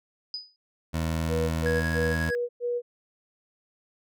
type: tone with exponential decay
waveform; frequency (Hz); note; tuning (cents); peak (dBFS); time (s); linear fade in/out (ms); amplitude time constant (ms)
sine; 4978; D#8; 0; -28; 0.34-0.56; 1; 46
type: tone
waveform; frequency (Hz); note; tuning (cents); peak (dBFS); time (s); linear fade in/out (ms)
20% pulse; 81; E2; -30; -21; 0.93-2.31; 20
type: tone bursts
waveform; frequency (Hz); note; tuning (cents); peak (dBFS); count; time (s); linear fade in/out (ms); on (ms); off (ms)
sine; 482.9; B4; -39; -25; 5; 1.28-2.82; 50; 220; 110
type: tone with tremolo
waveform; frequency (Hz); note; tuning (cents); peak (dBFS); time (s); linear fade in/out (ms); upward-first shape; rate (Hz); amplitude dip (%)
triangle; 1661.2; G#6; 0; -27; 1.66-2.35; 0; square; 11; 30
effects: none